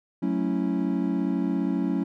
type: chord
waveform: triangle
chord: F# minor seventh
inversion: none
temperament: equal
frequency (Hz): 185 / 220 / 277.2 / 329.6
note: F#3 / A3 / C#4 / E4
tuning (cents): 0 / 0 / 0 / 0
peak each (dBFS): -26 / -28 / -25 / -29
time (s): 0.22-2.04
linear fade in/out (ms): 10
effects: none